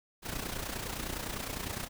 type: noise with amplitude modulation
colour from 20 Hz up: pink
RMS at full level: -35 dBFS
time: 0.22-1.89 s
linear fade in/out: 50 ms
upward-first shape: sine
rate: 29.8 Hz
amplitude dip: 65%
effects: none